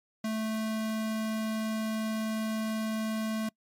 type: tone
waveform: square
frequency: 219.3 Hz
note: A3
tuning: 6 cents flat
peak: -30 dBFS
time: 0.24-3.49 s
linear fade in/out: 5 ms
effects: noise-tail reverb RT60 0.1 s tail -25 dB re dry + MP3 64 kbps